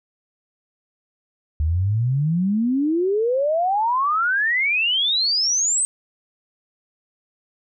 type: exponential sweep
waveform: sine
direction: up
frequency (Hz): 73.5 to 8420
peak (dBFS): -17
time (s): 1.6-5.85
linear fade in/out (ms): 0
effects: none